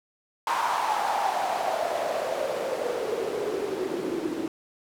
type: noise with band-pass filter sweep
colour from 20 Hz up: white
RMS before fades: -28 dBFS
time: 0.47-4.48 s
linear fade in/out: 2 ms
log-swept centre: 1000 to 310 Hz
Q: 5.7
effects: none